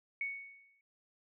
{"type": "tone with exponential decay", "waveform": "sine", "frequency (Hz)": 2222, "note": "C#7", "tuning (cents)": 4, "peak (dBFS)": -32, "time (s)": [0.21, 0.81], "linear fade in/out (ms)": 2, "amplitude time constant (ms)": 130, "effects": []}